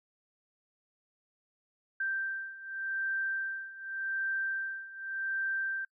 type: beating tone pair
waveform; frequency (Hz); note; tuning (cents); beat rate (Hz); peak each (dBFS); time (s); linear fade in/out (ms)
sine; 1568 / 1568.86; G6 / G6; 0 / +1; 0.86; -37 / -34; 2-5.85; 5
effects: noise-tail reverb RT60 0.1 s tail -26 dB re dry